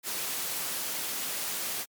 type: noise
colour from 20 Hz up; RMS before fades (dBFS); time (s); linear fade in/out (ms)
white; -33; 0.03-1.86; 50
effects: high-pass 150 Hz 12 dB/octave + MP3 96 kbps